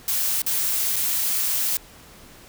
blue noise with dropouts, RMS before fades -23 dBFS, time 0.08-1.77 s, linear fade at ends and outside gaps 1 ms, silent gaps 0.419-0.464 / 0.959-0.964 s, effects pink hiss -47 dBFS RMS until 2.48 s

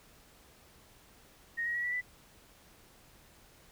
sine tone with pitch steps, 1864.7 / 1894 / 1923.8 / 1954 / 1984.7 Hz, A#6 / A#6 / B6 / B6 / B6, 0 / +27 / -46 / -19 / +8 cents, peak -31 dBFS, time 1.57-2.015 s, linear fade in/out 20 ms, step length 89 ms, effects pink hiss -60 dBFS RMS until 3.71 s

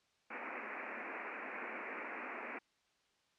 white band-pass noise, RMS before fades -45 dBFS, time 0.3-2.59 s, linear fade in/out 10 ms, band 210 to 2500 Hz, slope 96 dB/octave, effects white hiss -75 dBFS RMS until 3.38 s + low-pass 5000 Hz 12 dB/octave

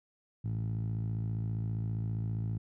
10% pulse tone with band-pass filter, 55 Hz, A1, in tune, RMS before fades -34 dBFS, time 0.44-2.58 s, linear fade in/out 10 ms, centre 120 Hz, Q 4, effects none

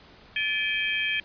sine tone cluster, 1736 / 2331 / 2520 / 3181 Hz, A6 / D7 / D#7 / G7, -24 / -14 / +21 / +25 cents, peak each -30 dBFS, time 0.36-1.2 s, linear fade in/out 2 ms, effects pink hiss -52 dBFS RMS until 1.24 s + resampled to 11025 Hz

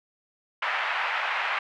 white band-pass noise, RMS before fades -28 dBFS, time 0.62-1.59 s, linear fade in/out 5 ms, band 730 to 2400 Hz, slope 24 dB/octave, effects none

